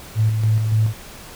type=tone with tremolo; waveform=sine; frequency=109.4 Hz; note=A2; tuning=9 cents flat; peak=-13 dBFS; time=0.15-0.94 s; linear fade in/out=50 ms; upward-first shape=square; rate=3.5 Hz; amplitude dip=40%; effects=pink hiss -39 dBFS RMS until 1.35 s